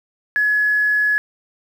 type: tone with quantisation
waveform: sine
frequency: 1694 Hz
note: G#6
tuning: 34 cents sharp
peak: -14 dBFS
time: 0.36-1.18 s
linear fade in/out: 0 ms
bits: 7
effects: none

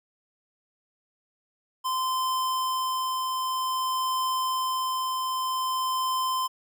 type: tone with tremolo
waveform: square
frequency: 1034 Hz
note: C6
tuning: 21 cents flat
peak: -25 dBFS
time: 1.84-6.48 s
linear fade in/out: 20 ms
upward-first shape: triangle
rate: 0.52 Hz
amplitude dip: 25%
effects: none

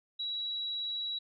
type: tone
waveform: sine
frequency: 3894 Hz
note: B7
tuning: 25 cents flat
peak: -33 dBFS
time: 0.19-1.19 s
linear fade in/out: 10 ms
effects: none

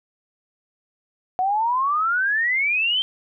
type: exponential sweep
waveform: sine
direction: up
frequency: 727 to 3167 Hz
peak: -18 dBFS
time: 1.39-3.02 s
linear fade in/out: 0 ms
effects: none

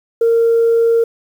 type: tone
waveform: sine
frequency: 461.1 Hz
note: A#4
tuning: 19 cents flat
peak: -8 dBFS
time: 0.21-1.04 s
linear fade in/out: 5 ms
effects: tanh soft clip ceiling -6 dBFS + 7-bit

